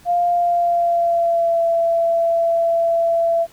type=tone with pitch glide; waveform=sine; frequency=700 to 671.1 Hz; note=F5 to E5; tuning=+4 to +31 cents; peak=-14 dBFS; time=0.05-3.47 s; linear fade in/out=50 ms; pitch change=-73 cents; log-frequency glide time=0.29-1.61 s; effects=pink hiss -49 dBFS RMS until 3.52 s